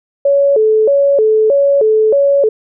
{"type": "tone with vibrato", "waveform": "sine", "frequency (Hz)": 493.9, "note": "B4", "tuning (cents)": 0, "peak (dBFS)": -7, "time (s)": [0.25, 2.49], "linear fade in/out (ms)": 5, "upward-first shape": "square", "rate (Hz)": 1.6, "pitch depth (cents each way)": 220, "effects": []}